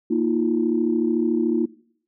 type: chord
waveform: sine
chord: Bb suspended fourth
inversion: none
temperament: equal with one note detuned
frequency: 233.1 / 315.5 / 349.2 Hz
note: Bb3 / Eb4 / F4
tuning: 0 / +24 / 0 cents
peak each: -22 dBFS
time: 0.1-1.66 s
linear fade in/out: 10 ms
effects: noise-tail reverb RT60 0.6 s tail -20 dB re dry + tanh soft clip ceiling -8 dBFS